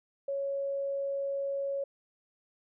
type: tone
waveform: sine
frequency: 554.4 Hz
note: C#5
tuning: in tune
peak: -30 dBFS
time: 0.28-1.84 s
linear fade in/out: 5 ms
effects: none